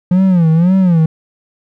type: tone with vibrato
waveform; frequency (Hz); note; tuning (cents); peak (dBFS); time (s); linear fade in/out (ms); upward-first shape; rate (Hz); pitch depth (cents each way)
triangle; 174.61; F3; 0; -5; 0.11-1.06; 5; sine; 1.9; 160
effects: none